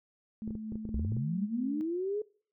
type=tone with tremolo; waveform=sine; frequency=217.8 Hz; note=A3; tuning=17 cents flat; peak=-35 dBFS; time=0.42-1.81 s; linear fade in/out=0 ms; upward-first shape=sine; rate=4.2 Hz; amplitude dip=25%
type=clicks; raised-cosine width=3 ms; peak=-28 dBFS; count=12; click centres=0.477 / 0.507 / 0.553 / 0.722 / 0.756 / 0.853 / 0.891 / 0.944 / 0.995 / 1.049 / 1.121 / 1.168 s
type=linear sweep; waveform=sine; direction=up; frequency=57.3 to 430 Hz; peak=-30 dBFS; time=0.94-2.22 s; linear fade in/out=5 ms
effects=noise-tail reverb RT60 0.5 s tail -23 dB re dry

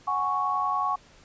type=chord; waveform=sine; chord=F# suspended second; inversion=none; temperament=equal; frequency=740 / 830.6 / 1108.7 Hz; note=F#5 / G#5 / C#6; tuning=0 / 0 / 0 cents; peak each=-31 / -31 / -25 dBFS; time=0.07-0.96 s; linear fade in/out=10 ms; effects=pink hiss -55 dBFS RMS until 1.24 s + resampled to 16000 Hz

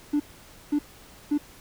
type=tone bursts; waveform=triangle; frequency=293.7 Hz; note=D4; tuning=in tune; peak=-17 dBFS; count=3; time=0.13-1.38 s; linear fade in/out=10 ms; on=70 ms; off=520 ms; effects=tanh soft clip ceiling -16 dBFS + pink hiss -50 dBFS RMS until 1.6 s

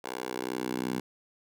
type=tone with high-pass filter sweep; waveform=10% pulse; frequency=62.8 Hz; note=B1; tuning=30 cents sharp; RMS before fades=-34 dBFS; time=0.04-1 s; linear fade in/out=5 ms; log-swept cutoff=570 to 210 Hz; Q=1.5; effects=none

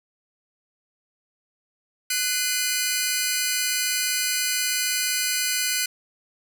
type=tone cluster; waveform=10% pulse; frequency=1488 / 2058 / 2447 Hz; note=F#6 / C7 / D#7; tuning=+9 / -29 / -29 cents; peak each=-18 dBFS; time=2.1-5.86 s; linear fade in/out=5 ms; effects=none

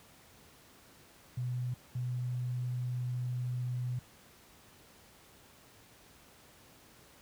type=tone bursts at uneven times; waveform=sine; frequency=124.2 Hz; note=B2; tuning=10 cents sharp; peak=-32 dBFS; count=2; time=1.37-1.74 / 1.95-3.99 s; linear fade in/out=5 ms; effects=pink hiss -59 dBFS RMS until 7.21 s + high-pass 60 Hz 12 dB/octave

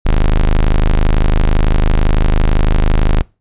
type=tone; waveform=40% pulse; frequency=25.96 Hz; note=G#0; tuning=in tune; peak=-7 dBFS; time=0.05-3.22 s; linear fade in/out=10 ms; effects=noise-tail reverb RT60 0.3 s tail -24 dB re dry + resampled to 8000 Hz

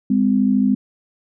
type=tone pair together; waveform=sine; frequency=203.2 / 256.6 Hz; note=G#3 / C4; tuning=-38 / -34 cents; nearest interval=major third; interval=404 cents; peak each=-16 dBFS; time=0.1-0.75 s; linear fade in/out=5 ms; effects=none

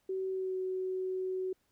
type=tone with pitch glide; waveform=sine; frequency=379.2 to 373.5 Hz; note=F#4 to F#4; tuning=+43 to +16 cents; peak=-32 dBFS; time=0.09-1.53 s; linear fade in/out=5 ms; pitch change=-27 cents; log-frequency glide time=0.3-0.56 s; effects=pink hiss -75 dBFS RMS until 1.71 s

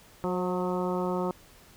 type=harmonic tone with a mistuned harmonic; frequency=181.7 Hz; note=F#3; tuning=31 cents flat; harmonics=1 / 2 / 3 / 4 / 5 / 6 / 7; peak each=-31 / -31 / -34 / -39 / -36 / -40 / -40 dBFS; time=0.24-1.31 s; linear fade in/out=0 ms; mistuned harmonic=3; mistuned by=-27 cents; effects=pink hiss -55 dBFS RMS until 1.76 s

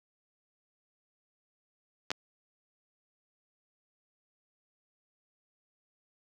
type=clicks; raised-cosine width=0.2 ms; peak=-14 dBFS; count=2; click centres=2.105 / 2.115 s; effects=high-pass 150 Hz 12 dB/octave + 9-bit

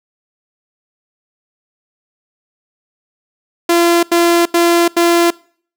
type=tone bursts; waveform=sawtooth; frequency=342 Hz; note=F4; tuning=36 cents flat; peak=-5 dBFS; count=4; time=3.69-5.305 s; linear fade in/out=5 ms; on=340 ms; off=85 ms; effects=noise-tail reverb RT60 0.5 s tail -24 dB re dry

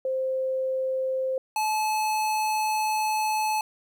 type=tone pair in turn; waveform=sine / square; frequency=523.3 / 862.1 Hz; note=C5 / A5; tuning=0 / -36 cents; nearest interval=major sixth; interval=864 cents; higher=second; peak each=-24 dBFS; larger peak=neither; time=0.05-1.38 / 1.56-3.61 s; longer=second; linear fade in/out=2 ms; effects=11-bit

